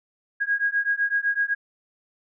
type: beating tone pair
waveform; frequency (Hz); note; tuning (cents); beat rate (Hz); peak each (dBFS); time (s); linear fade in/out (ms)
sine; 1636 / 1643.9; G#6 / G#6; -26 / -18; 7.9; -24; 0.4-1.55; 20
effects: none